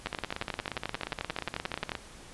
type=two click trains; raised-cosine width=0.3 ms; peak=-15 / -17 dBFS; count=22 / 33; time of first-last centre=0.06-1.918 / 0.07-1.952 s; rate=11.3 / 17 Hz; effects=pink hiss -50 dBFS RMS until 2.33 s + resampled to 24000 Hz